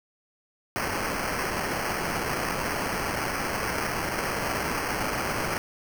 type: noise with sample-and-hold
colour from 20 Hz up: white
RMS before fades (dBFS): -29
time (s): 0.76-5.58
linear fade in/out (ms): 0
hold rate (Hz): 3675
effects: none